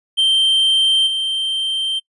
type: tone with level steps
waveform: triangle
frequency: 3136 Hz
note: G7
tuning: in tune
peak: -10 / -16 dBFS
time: 0.17-2 s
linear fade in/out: 20 ms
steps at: 1.06 s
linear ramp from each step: 20 ms
effects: noise-tail reverb RT60 0.1 s tail -25 dB re dry + resampled to 24000 Hz